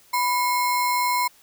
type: tone with sample-and-hold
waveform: sine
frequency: 987.8 Hz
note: B5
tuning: in tune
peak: -19 dBFS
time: 0.13-1.28 s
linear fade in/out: 10 ms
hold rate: 3150 Hz
effects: white hiss -55 dBFS RMS until 1.42 s